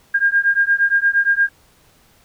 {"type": "beating tone pair", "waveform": "sine", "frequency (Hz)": [1609, 1617.6], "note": ["G6", "G#6"], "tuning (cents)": [45, -46], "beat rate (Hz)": 8.6, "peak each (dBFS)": -16, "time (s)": [0.14, 1.49], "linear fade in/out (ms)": 10, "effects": ["pink hiss -54 dBFS RMS until 2.24 s"]}